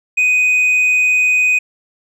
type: tone with tanh clipping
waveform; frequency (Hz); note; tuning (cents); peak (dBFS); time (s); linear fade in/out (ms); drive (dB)
sine; 2497; D#7; +6; -11; 0.17-1.59; 10; 3
effects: none